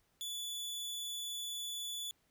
sawtooth tone, 3454 Hz, A7, 33 cents flat, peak -36 dBFS, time 0.21-2.11 s, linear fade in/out 0 ms, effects pink hiss -75 dBFS RMS until 2.3 s

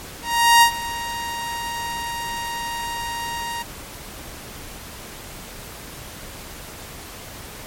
sawtooth tone with ADSR envelope, 937 Hz, A#5, 9 cents sharp, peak -5 dBFS, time 0.22-3.63 s, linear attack 400 ms, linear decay 86 ms, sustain -17 dB, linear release 13 ms, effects pink hiss -37 dBFS RMS until 7.66 s + MP3 64 kbps

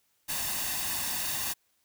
white noise with comb filter, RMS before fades -32 dBFS, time 0.28-1.54 s, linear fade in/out 20 ms, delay 1.1 ms, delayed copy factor +0.6, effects white hiss -72 dBFS RMS until 1.84 s

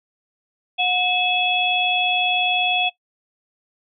sine tone cluster, 726 / 2590 / 3369 Hz, F#5 / E7 / G#7, -33 / -31 / +24 cents, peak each -22 / -21 / -21 dBFS, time 0.78-2.9 s, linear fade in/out 20 ms, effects noise-tail reverb RT60 0.1 s tail -19 dB re dry

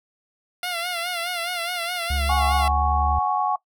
10% pulse tone with vibrato, 698.5 Hz, F5, in tune, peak -17 dBFS, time 0.63-2.68 s, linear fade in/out 2 ms, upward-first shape sine, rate 4.8 Hz, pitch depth 68 cents each way
triangle tone with pitch glide, 70 to 72.51 Hz, C#2 to D2, +18 to -22 cents, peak -20 dBFS, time 2.1-3.19 s, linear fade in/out 5 ms, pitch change +60 cents, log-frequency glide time 2.59-2.82 s
sine chord, F# suspended second, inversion none, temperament equal, 740 / 830.6 / 1108.7 Hz, F#5 / G#5 / C#6, 0 / 0 / 0 cents, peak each -24 dBFS, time 2.29-3.56 s, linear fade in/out 5 ms
effects noise-tail reverb RT60 0.1 s tail -21 dB re dry

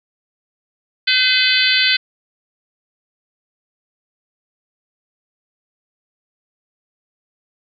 harmonic tone with a mistuned harmonic, 510 Hz, C5, 44 cents flat, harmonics 3 / 4 / 5 / 6 / 7 / 8 / 9, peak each -20 / -20 / -20 / -20 / -20 / -20 / -20 dBFS, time 1.07-1.97 s, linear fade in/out 10 ms, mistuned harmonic 7, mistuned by -41 cents, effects none

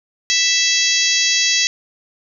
harmonic tone, 659.3 Hz, E5, in tune, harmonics 3 / 4 / 5 / 6 / 7 / 8 / 9 / 10, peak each -22 / -22 / -22 / -22 / -22 / -22 / -22 / -22 dBFS, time 0.3-1.67 s, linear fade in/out 0 ms, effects none

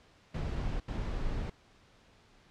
brown noise bursts at uneven times, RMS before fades -34 dBFS, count 2, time 0.34-0.8 / 0.88-1.5 s, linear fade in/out 5 ms, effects pink hiss -62 dBFS RMS until 2.5 s + low-pass 5000 Hz 12 dB/octave

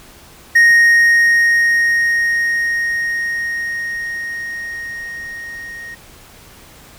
triangle tone with level ramp, 1864.7 Hz, A#6, in tune, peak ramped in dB -4 to -27 dBFS, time 0.55-5.95 s, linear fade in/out 10 ms, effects pink hiss -42 dBFS RMS until 6.98 s

